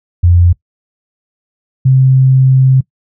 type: tone pair in turn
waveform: sine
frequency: 87.31 / 131.61 Hz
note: F2 / C3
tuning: 0 / +11 cents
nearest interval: perfect fifth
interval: 711 cents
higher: second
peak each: -4 dBFS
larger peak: neither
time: 0.23-0.53 / 1.85-2.81 s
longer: second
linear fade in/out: 10 ms
effects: noise-tail reverb RT60 0.1 s tail -21 dB re dry

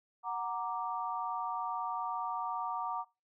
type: chord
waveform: sine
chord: Gb augmented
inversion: none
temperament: equal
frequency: 740 / 932.3 / 1174.7 Hz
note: Gb5 / Bb5 / D6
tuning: 0 / 0 / 0 cents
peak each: -39 / -37 / -38 dBFS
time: 0.23-3.05 s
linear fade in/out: 50 ms
effects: noise-tail reverb RT60 0.3 s tail -24 dB re dry

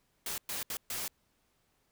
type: noise bursts at uneven times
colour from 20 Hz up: white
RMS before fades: -37 dBFS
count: 4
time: 0.26-0.38 / 0.49-0.63 / 0.7-0.77 / 0.9-1.08 s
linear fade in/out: 2 ms
effects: pink hiss -74 dBFS RMS until 1.91 s

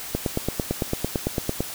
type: click train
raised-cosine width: 2 ms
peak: -9 dBFS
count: 14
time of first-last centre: 0.15-1.606 s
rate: 8.93 Hz
effects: white hiss -35 dBFS RMS until 1.74 s

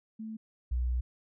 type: tone pair in turn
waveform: sine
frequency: 220 / 61.45 Hz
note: A3 / B1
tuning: 0 / -8 cents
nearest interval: octave + minor seventh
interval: 2208 cents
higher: first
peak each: -37 / -27 dBFS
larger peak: second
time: 0.19-0.37 / 0.71-1.01 s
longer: second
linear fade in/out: 10 ms
effects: none

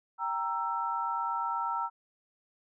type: chord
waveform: sine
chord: E diminished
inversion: first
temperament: equal with one note detuned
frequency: 784 / 932.3 / 1330 Hz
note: G5 / Bb5 / E6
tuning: 0 / 0 / +15 cents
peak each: -38 / -32 / -33 dBFS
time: 0.18-1.9 s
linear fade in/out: 50 ms
effects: none

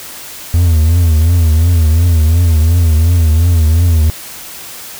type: tone with vibrato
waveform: triangle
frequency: 82.4 Hz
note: E2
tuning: in tune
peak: -4 dBFS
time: 0.54-4.1 s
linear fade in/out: 0 ms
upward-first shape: triangle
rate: 2.8 Hz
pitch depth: 130 cents each way
effects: white hiss -29 dBFS RMS until 4.99 s

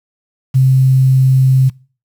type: tone with quantisation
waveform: sine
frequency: 131.5 Hz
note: C3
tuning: 9 cents sharp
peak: -6 dBFS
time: 0.54-1.7 s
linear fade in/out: 20 ms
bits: 6
effects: noise-tail reverb RT60 0.4 s tail -23 dB re dry

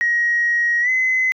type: tone with pitch glide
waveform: sine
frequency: 1890 to 2037 Hz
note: A#6 to C7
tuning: +23 to -47 cents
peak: -14 dBFS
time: 0.01-1.32 s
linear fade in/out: 0 ms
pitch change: +130 cents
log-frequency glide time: 0.81-0.9 s
effects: tanh soft clip ceiling -10 dBFS

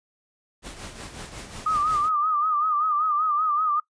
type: noise with tremolo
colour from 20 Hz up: pink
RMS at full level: -36 dBFS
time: 0.62-2.1 s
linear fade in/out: 50 ms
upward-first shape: triangle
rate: 5.5 Hz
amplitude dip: 65%
type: tone with vibrato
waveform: sine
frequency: 1223 Hz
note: D#6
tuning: 30 cents flat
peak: -20 dBFS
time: 1.66-3.8 s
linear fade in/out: 5 ms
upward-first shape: sine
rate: 5.2 Hz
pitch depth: 81 cents each way
effects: noise-tail reverb RT60 0.1 s tail -20 dB re dry + resampled to 22050 Hz

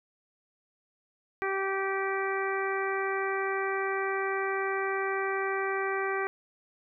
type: harmonic tone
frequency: 388.2 Hz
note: G4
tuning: 17 cents flat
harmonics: 1 / 2 / 3 / 4 / 5 / 6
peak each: -31 / -36 / -35 / -36 / -36 / -40 dBFS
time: 1.42-6.27 s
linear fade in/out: 0 ms
effects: none

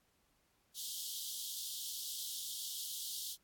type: high-pass noise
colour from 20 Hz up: pink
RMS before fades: -43 dBFS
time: 0.74-3.37 s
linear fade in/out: 50 ms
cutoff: 3100 Hz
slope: 96 dB/octave
effects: pink hiss -75 dBFS RMS until 3.43 s + AAC 64 kbps

